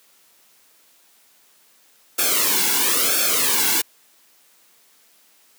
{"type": "noise with flanger", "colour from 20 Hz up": "white", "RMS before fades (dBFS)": -19, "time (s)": [2.18, 3.82], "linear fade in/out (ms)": 10, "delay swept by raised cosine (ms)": [1, 1.64], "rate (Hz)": 1, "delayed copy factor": -1, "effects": ["white hiss -56 dBFS RMS until 5.58 s", "high-pass 200 Hz 12 dB/octave"]}